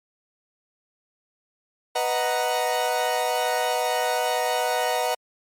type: chord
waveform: 40% pulse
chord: B major seventh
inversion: none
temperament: equal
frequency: 493.9 / 622.3 / 740 / 932.3 Hz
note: B4 / D#5 / F#5 / A#5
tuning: 0 / 0 / 0 / 0 cents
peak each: -27 / -27 / -25 / -28 dBFS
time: 1.95-5.15 s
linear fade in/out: 10 ms
effects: MP3 64 kbps